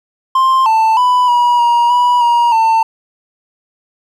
triangle tone with pitch steps, 1051 / 887 / 994 / 966 / 950 / 975 / 949 / 897 Hz, C6 / A5 / B5 / B5 / A#5 / B5 / A#5 / A5, +7 / +14 / +11 / -39 / +33 / -23 / +31 / +33 cents, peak -6 dBFS, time 0.35-2.83 s, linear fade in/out 5 ms, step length 310 ms, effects none

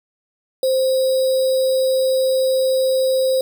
sine tone with sample-and-hold, 523.3 Hz, C5, in tune, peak -14 dBFS, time 0.63-3.41 s, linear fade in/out 2 ms, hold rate 4410 Hz, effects none

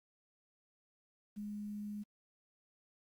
sine tone with quantisation, 207.7 Hz, G#3, in tune, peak -40 dBFS, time 1.36-2.04 s, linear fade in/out 20 ms, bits 11, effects Opus 48 kbps

